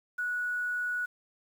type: tone with quantisation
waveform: sine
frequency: 1467 Hz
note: F#6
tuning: 15 cents flat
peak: -29 dBFS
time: 0.18-1.06 s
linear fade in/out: 10 ms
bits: 9
effects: none